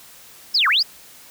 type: linear two-way sweep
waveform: sine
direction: down then up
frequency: 5410 to 1046.5 to 5230 Hz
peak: -14 dBFS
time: 0.54-0.83 s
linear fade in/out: 10 ms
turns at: 0.68 s
effects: white hiss -45 dBFS RMS until 1.3 s